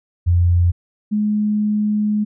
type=tone pair in turn; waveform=sine; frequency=87.31 / 210.4 Hz; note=F2 / G#3; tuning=0 / +23 cents; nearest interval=octave + minor third; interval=1523 cents; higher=second; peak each=-11 / -15 dBFS; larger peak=first; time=0.26-0.72 / 1.11-2.25 s; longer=second; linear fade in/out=20 ms; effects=none